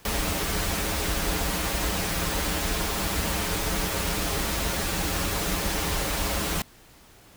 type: noise with comb filter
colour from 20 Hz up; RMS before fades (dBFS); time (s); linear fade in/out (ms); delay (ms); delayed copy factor
pink; -27; 0.05-6.62; 2; 8.1; -0.75
effects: pink hiss -53 dBFS RMS until 7.36 s